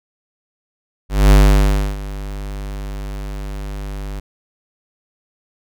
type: tone with ADSR envelope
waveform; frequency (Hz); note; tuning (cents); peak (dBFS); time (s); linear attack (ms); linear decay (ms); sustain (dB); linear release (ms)
square; 49.73; G1; +26; -6; 1.09-4.2; 220; 650; -19; 7
effects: none